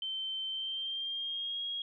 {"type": "tone with pitch glide", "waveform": "sine", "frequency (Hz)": [3100, 3282], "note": ["G7", "G#7"], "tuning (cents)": [-20, -21], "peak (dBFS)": -34, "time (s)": [0.02, 1.82], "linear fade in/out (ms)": 2, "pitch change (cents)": 99, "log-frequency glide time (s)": [0.48, 1.62], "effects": []}